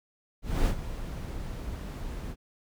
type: noise with ADSR envelope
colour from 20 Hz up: brown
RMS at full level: -23 dBFS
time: 0.42-2.36 s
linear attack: 240 ms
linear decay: 85 ms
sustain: -13 dB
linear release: 59 ms
effects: none